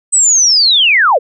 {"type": "linear sweep", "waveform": "sine", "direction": "down", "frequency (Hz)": [8200, 415.3], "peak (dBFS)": -6, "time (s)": [0.12, 1.19], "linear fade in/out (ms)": 20, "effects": []}